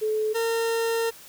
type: tone pair in turn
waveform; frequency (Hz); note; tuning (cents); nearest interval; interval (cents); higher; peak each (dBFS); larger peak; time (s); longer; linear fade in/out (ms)
sine / 40% pulse; 431.9 / 457.6; A4 / A#4; -32 / -32; minor second; 100; second; -22; neither; 0.01-0.34 / 0.34-1.11; second; 20
effects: white hiss -47 dBFS RMS until 1.28 s